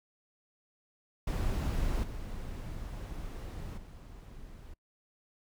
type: noise with level steps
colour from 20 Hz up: brown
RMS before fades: -31 / -40 / -48 dBFS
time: 1.27-4.74 s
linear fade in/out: 5 ms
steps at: 2.03 / 3.77 s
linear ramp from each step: 10 ms
effects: noise-tail reverb RT60 0.1 s tail -25 dB re dry